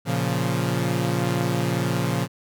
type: chord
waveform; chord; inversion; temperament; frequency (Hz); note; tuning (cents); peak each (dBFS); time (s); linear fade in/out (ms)
sawtooth; Bb minor; none; equal; 116.54 / 138.59 / 174.61; Bb2 / Db3 / F3; 0 / 0 / 0; -22; 0.05-2.28; 50
effects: none